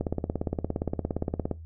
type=click train; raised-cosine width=2 ms; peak=-14 dBFS; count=27; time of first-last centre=0.01-1.513 s; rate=17.3 Hz; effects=noise-tail reverb RT60 0.2 s tail -19 dB re dry + added 81 Hz sine -40 dBFS peak until 1.65 s